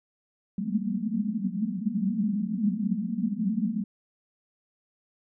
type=band-pass noise; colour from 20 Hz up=pink; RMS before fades=-28 dBFS; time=0.58-3.84 s; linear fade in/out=2 ms; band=190 to 230 Hz; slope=96 dB/octave; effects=none